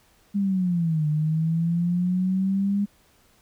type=linear two-way sweep; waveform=sine; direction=down then up; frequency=203.8 to 150 to 203.8 Hz; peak=-20 dBFS; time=0.34-2.86 s; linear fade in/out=20 ms; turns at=1.07 s; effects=pink hiss -60 dBFS RMS until 3.41 s